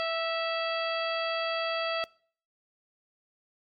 harmonic tone with a mistuned harmonic, 659.3 Hz, E5, in tune, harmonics 1 / 2 / 3 / 4 / 5 / 6 / 7, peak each -30 / -34 / -38 / -37 / -38 / -50 / -39 dBFS, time 0-2.04 s, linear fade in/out 0 ms, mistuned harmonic 3, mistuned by -22 cents, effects noise-tail reverb RT60 0.5 s tail -24 dB re dry + MP3 64 kbps

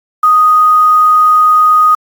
sine tone with quantisation, 1244.5 Hz, D#6, in tune, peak -4 dBFS, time 0.23-1.95 s, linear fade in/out 5 ms, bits 5, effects AAC 64 kbps

